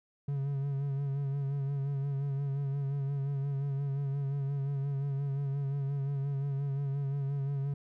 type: tone with vibrato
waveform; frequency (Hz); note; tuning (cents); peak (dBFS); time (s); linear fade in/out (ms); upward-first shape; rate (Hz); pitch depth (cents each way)
triangle; 139.2; C#3; +8; -28; 0.28-7.74; 5; sine; 5.7; 40
effects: none